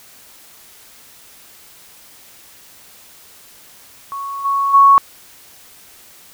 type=tone with level steps; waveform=sine; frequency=1108.7 Hz; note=C#6; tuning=in tune; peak=-23 / -14 / -5 dBFS; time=4.12-4.98 s; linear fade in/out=0 ms; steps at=4.44 / 4.73 s; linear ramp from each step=20 ms; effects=white hiss -44 dBFS RMS until 6.33 s